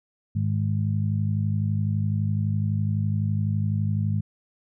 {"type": "harmonic tone", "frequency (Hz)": 51.91, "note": "G#1", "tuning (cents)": 0, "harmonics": [2, 3, 4], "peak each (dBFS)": [-23, -28, -30], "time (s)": [0.35, 4.21], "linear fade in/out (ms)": 10, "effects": []}